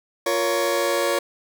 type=chord; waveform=sawtooth; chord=Bb minor; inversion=second; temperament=just; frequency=349.6 / 466.2 / 559.4 Hz; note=F4 / Bb4 / Db5; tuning=+2 / 0 / +16 cents; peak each=-22 / -22 / -18 dBFS; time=0.26-1.19 s; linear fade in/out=5 ms; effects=none